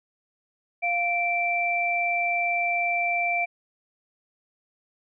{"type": "tone pair together", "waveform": "sine", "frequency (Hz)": [698.5, 2342], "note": ["F5", "D7"], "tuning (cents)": [0, -5], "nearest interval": "octave + major sixth", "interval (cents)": 2095, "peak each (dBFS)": [-26, -24], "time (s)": [0.82, 3.46], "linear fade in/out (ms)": 20, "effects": []}